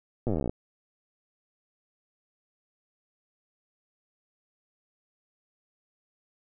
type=slowing click train; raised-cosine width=2 ms; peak=-16 dBFS; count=19; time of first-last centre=0.27-0.495 s; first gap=8 ms; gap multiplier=1.05; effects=none